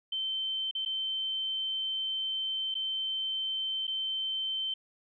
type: tone with dropouts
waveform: sine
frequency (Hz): 3096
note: G7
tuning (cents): -22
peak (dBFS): -30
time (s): 0.12-4.74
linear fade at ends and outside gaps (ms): 5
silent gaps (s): 0.712-0.75 / 0.851-0.859 / 2.743-2.751 / 3.87-3.877
effects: none